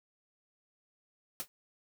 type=noise with exponential decay; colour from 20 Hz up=white; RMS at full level=-33 dBFS; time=1.4-1.48 s; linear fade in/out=0 ms; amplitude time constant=17 ms; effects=none